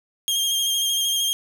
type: tone with vibrato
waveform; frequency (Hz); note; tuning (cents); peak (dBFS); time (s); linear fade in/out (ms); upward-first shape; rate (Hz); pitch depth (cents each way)
sawtooth; 3216; G7; +44; -17; 0.28-1.33; 0; square; 13; 21
effects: none